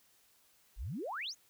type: exponential sweep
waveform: sine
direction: up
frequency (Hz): 38.09 to 7150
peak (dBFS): -37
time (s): 0.76-1.35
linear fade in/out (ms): 50
effects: white hiss -68 dBFS RMS until 1.49 s